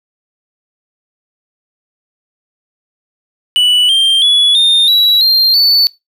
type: tone with pitch steps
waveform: triangle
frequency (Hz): 2960 / 3172 / 3400 / 3644 / 3906 / 4186 / 4487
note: F#7 / G7 / G#7 / A#7 / B7 / C8 / C#8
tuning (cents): 0 / +20 / +40 / -40 / -20 / 0 / +20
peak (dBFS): -5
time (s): 3.56-5.87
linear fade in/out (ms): 0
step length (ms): 330
effects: noise-tail reverb RT60 0.2 s tail -22 dB re dry